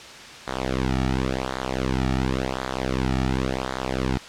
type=tone with flanger; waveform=sawtooth; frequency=65 Hz; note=C2; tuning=11 cents flat; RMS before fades=-25 dBFS; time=0.47-4.18 s; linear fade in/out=10 ms; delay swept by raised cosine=0.36 to 1.96 ms; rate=0.92 Hz; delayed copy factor=-1; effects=white hiss -40 dBFS RMS until 4.28 s + low-pass 5000 Hz 12 dB/octave